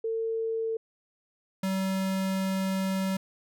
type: tone pair in turn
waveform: sine / square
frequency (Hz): 449.8 / 191.04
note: A4 / G3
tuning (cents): +38 / -44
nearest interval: octave + minor third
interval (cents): 1482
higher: first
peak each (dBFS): -27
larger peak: neither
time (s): 0.04-0.77 / 1.63-3.17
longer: second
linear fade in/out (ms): 5
effects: none